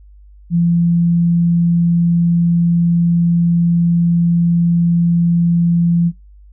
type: tone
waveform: sine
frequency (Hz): 170.6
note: F3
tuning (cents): -40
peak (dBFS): -10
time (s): 0.5-6.12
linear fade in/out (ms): 50
effects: noise-tail reverb RT60 0.2 s tail -22 dB re dry + added 50 Hz sine -39 dBFS peak until 6.52 s